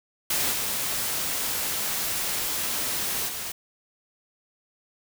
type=noise with level steps; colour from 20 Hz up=white; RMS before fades=-25 / -28 / -33 dBFS; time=0.3-3.52 s; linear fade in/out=5 ms; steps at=0.51 / 3.27 s; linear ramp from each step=20 ms; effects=none